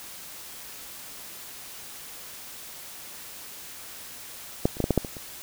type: clicks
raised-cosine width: 2 ms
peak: -6 / -26 / -11 / -10 / -7 / -6 / -20 / -25 dBFS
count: 8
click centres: 4.655 / 4.769 / 4.803 / 4.841 / 4.907 / 4.977 / 5.048 / 5.168 s
effects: white hiss -42 dBFS RMS until 5.42 s